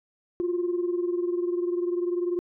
sine tone pair together, 349.2 / 369.4 Hz, F4 / F#4, 0 / -3 cents, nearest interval minor second, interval 97 cents, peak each -24 / -30 dBFS, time 0.4-2.39 s, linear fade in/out 0 ms, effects tanh soft clip ceiling -19 dBFS

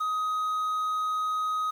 triangle tone with quantisation, 1257 Hz, D#6, 17 cents sharp, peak -24 dBFS, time 0-1.71 s, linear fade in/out 10 ms, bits 9, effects none

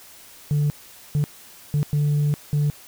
sine tone bursts at uneven times, 146.83 Hz, D3, in tune, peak -15 dBFS, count 5, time 0.51-0.7 / 1.15-1.24 / 1.74-1.83 / 1.93-2.34 / 2.53-2.7 s, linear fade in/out 0 ms, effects tanh soft clip ceiling -16 dBFS + white hiss -46 dBFS RMS until 2.87 s

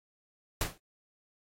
pink noise with exponential decay, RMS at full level -26 dBFS, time 0.61-0.78 s, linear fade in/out 2 ms, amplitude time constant 36 ms, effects AAC 48 kbps

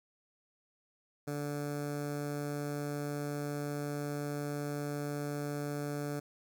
15% pulse tone with notch filter, 145.5 Hz, D3, 16 cents flat, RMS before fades -37 dBFS, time 1.27-6.2 s, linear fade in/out 10 ms, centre 3000 Hz, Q 0.85, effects none

